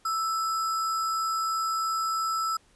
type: tone with sample-and-hold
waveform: sine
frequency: 1318.5 Hz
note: E6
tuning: in tune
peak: -25 dBFS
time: 0.05-2.57 s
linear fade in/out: 5 ms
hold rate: 6300 Hz
effects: pink hiss -62 dBFS RMS until 2.75 s + resampled to 24000 Hz